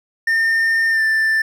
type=tone with pitch glide; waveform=triangle; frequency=1813 to 1772.6 Hz; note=A#6 to A6; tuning=-49 to +12 cents; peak=-12 dBFS; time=0.27-1.42 s; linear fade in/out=5 ms; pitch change=-39 cents; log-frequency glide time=0.91-1.02 s; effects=none